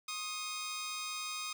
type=tone pair together; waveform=10% pulse; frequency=1076.2 / 1244.5 Hz; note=C6 / D#6; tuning=+48 / 0 cents; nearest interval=minor third; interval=252 cents; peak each=-39 / -30 dBFS; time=0.08-1.53 s; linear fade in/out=5 ms; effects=none